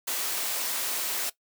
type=high-pass noise; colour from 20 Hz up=white; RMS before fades=-30 dBFS; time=0.07-1.3 s; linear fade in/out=10 ms; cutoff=350 Hz; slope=12 dB/octave; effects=noise-tail reverb RT60 0.1 s tail -18 dB re dry

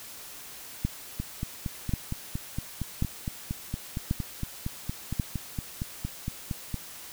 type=two click trains; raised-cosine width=5 ms; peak=-18 / -13 dBFS; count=25 / 5; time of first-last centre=1.2-6.743 / 0.85-5.198 s; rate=4.33 / 0.92 Hz; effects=white hiss -44 dBFS RMS until 7.12 s

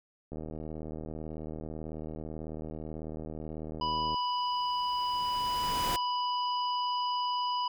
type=click train; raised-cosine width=2 ms; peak=-27 dBFS; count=300; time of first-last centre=0.32-4.144 s; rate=78.2 Hz
type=harmonic tone; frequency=987.8 Hz; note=B5; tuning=in tune; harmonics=1 / 3 / 5; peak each=-29 / -38 / -41 dBFS; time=3.81-7.68 s; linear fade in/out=5 ms
type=noise with exponential growth; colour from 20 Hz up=pink; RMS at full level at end=-33 dBFS; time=4.12-5.96 s; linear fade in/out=0 ms; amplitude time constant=400 ms
effects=none

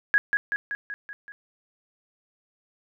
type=tone with echo; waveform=sine; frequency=1661.2 Hz; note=G#6; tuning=in tune; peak=-15 dBFS; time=0.14-0.18 s; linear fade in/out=0 ms; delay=190 ms; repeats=6; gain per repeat=-4 dB; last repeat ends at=1.32 s; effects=none

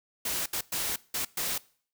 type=noise bursts at uneven times; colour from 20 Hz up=white; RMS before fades=-31 dBFS; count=5; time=0.25-0.46 / 0.53-0.61 / 0.72-0.96 / 1.14-1.25 / 1.37-1.58 s; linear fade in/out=5 ms; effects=noise-tail reverb RT60 0.5 s tail -22 dB re dry

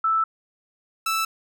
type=tone pair in turn; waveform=sine / sawtooth; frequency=1318.5 / 1318.5 Hz; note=E6 / E6; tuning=0 / 0 cents; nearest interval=unison; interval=0 cents; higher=neither; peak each=-18 dBFS; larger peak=neither; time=0.04-0.24 / 1.06-1.25 s; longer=first; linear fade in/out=5 ms; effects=none

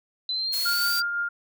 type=exponential sweep; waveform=sine; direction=up; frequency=4016 to 4737 Hz; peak=-25 dBFS; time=0.29-1.02 s; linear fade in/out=2 ms
type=noise; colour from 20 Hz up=blue; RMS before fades=-31 dBFS; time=0.52-1.01 s; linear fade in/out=20 ms
type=tone with tremolo; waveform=sine; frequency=1406 Hz; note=F6; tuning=11 cents sharp; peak=-23 dBFS; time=0.65-1.29 s; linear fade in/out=10 ms; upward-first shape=triangle; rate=5.9 Hz; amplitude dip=35%
effects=none

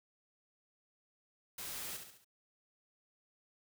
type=noise with echo; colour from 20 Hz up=white; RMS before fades=-44 dBFS; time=1.58-1.97 s; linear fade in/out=5 ms; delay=69 ms; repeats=4; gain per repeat=-6 dB; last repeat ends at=2.246 s; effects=none

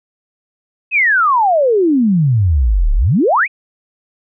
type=exponential two-way sweep; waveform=sine; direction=down then up; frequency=2628 to 32.7 to 2628 Hz; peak=-9 dBFS; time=0.91-3.48 s; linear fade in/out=50 ms; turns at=2.94 s; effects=none

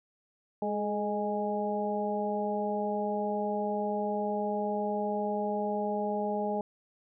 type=harmonic tone with a mistuned harmonic; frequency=206.9 Hz; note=G#3; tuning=6 cents flat; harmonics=1 / 2 / 3 / 4; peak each=-34 / -34 / -34 / -34 dBFS; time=0.62-6.61 s; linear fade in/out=2 ms; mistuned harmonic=2; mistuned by=+34 cents; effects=none

